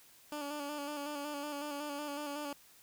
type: tone with vibrato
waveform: 15% pulse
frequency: 290.9 Hz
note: D4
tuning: 16 cents flat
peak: -32 dBFS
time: 0.32-2.53 s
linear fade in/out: 2 ms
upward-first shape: square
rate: 5.4 Hz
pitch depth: 35 cents each way
effects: white hiss -61 dBFS RMS until 2.82 s